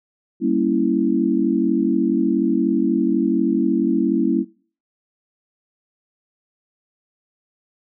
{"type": "chord", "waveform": "sine", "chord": "G diminished seventh", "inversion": "none", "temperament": "equal", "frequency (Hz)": [196, 233.1, 277.2, 329.6], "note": ["G3", "Bb3", "Db4", "Fb4"], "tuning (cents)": [0, 0, 0, 0], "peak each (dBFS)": [-24, -21, -21, -20], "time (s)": [0.4, 4.45], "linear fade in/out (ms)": 50, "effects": ["noise-tail reverb RT60 0.4 s tail -20 dB re dry"]}